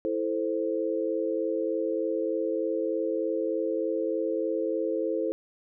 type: chord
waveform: sine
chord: A minor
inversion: second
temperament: equal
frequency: 329.6 / 440 / 523.3 Hz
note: E4 / A4 / C5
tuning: 0 / 0 / 0 cents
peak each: -30 dBFS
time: 0.05-5.32 s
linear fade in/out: 0 ms
effects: none